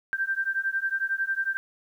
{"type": "beating tone pair", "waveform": "sine", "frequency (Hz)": [1568, 1579], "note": ["G6", "G6"], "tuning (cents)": [0, 12], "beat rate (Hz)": 11, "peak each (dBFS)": [-28, -28], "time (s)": [0.13, 1.57], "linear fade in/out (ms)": 0, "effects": ["10-bit"]}